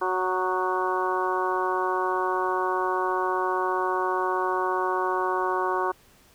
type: harmonic tone with a mistuned harmonic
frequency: 185 Hz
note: F#3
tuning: in tune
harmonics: 2 / 3 / 4 / 5 / 6 / 7 / 8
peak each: -28 / -35 / -32 / -29 / -28 / -39 / -34 dBFS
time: 0.01-5.92 s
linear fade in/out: 10 ms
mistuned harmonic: 7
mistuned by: -57 cents
effects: pink hiss -57 dBFS RMS until 6.34 s